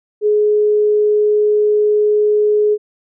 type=tone; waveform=sine; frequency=420.6 Hz; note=G#4; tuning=22 cents sharp; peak=-10 dBFS; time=0.21-2.78 s; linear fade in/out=50 ms; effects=none